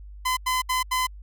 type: tone bursts at uneven times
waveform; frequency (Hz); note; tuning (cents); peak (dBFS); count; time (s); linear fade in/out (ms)
sawtooth; 1019; C6; -46; -18; 4; 0.25-0.37 / 0.46-0.62 / 0.69-0.83 / 0.91-1.07; 10
effects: added 50 Hz sine -39 dBFS peak until 1.22 s